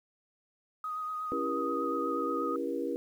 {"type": "tone with vibrato", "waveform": "sine", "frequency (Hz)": 1250, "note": "D#6", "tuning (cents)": 8, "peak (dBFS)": -33, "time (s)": [0.84, 2.56], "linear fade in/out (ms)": 2, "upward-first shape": "triangle", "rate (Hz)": 8.3, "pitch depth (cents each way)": 22}
{"type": "chord", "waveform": "sine", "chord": "C# diminished seventh", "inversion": "none", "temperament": "just", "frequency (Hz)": [277.2, 332.6, 399.1, 479], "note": ["C#4", "E4", "G4", "Bb4"], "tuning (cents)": [0, 16, 31, 47], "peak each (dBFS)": [-36, -36, -38, -35], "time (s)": [1.32, 2.96], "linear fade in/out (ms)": 0}
{"effects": ["10-bit"]}